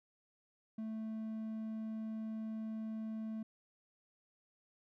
triangle tone, 220 Hz, A3, in tune, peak -37 dBFS, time 0.78-3.43 s, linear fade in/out 5 ms, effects none

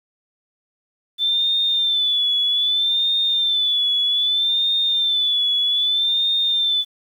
sine tone with vibrato, 3520 Hz, A7, in tune, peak -16 dBFS, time 1.18-6.85 s, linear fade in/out 50 ms, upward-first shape sine, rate 0.63 Hz, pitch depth 65 cents each way, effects 8-bit

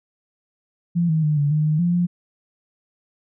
sine tone with pitch steps, 171.4 / 158.3 / 151.4 / 144.4 / 152.7 / 153.6 / 173.8 / 175.6 Hz, F3 / D#3 / D#3 / D3 / D#3 / D#3 / F3 / F3, -32 / +30 / -47 / -29 / -32 / -22 / -8 / +10 cents, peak -16 dBFS, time 0.95-2.07 s, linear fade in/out 20 ms, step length 140 ms, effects none

